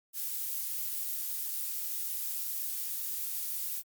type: noise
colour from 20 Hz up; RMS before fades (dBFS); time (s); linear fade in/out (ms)
violet; -35; 0.13-3.83; 50
effects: Opus 48 kbps